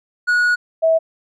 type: tone pair in turn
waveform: triangle / sine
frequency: 1457 / 649 Hz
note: F#6 / E5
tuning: -27 / -27 cents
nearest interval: octave + major second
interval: 1400 cents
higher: first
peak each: -11 dBFS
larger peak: neither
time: 0.27-0.56 / 0.82-0.99 s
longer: first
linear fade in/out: 20 ms
effects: resampled to 22050 Hz